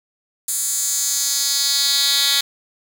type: tone with high-pass filter sweep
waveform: 10% pulse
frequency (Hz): 279.3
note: C#4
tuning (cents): +13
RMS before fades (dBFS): -19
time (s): 0.48-2.41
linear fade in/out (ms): 5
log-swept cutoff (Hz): 8600 to 3300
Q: 2.2
effects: none